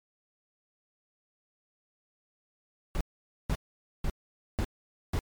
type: noise bursts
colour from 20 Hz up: brown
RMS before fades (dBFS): -28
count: 5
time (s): 2.95-5.19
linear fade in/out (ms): 0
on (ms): 56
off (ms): 490
effects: MP3 96 kbps